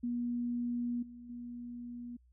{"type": "tone with level steps", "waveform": "sine", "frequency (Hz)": 240.7, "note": "B3", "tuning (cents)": -44, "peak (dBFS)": [-32, -47, -41], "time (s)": [0.03, 2.17], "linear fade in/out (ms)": 10, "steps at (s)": [1.02, 1.29], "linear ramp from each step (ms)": 10, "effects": ["added 61 Hz sine -62 dBFS peak until 2.32 s"]}